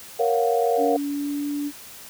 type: chord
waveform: sine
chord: Gb major seventh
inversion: first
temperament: equal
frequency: 466.2 / 554.4 / 698.5 / 740 Hz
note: Bb4 / Db5 / F5 / Gb5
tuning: 0 / 0 / 0 / 0 cents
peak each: -21 / -27 / -23 / -27 dBFS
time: 0.19-0.97 s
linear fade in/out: 10 ms
type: tone with pitch glide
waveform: sine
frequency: 285.3 to 289.3 Hz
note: C#4 to D4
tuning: +50 to -26 cents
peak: -24 dBFS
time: 0.77-1.72 s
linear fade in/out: 50 ms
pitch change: +24 cents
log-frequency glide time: 1.02-1.48 s
effects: white hiss -42 dBFS RMS until 2.09 s